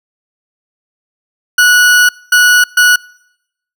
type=tone bursts at uneven times; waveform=40% pulse; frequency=1468 Hz; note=F#6; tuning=14 cents flat; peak=-4 dBFS; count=3; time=1.58-2.09 / 2.32-2.64 / 2.77-2.96 s; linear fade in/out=5 ms; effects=noise-tail reverb RT60 0.8 s tail -25 dB re dry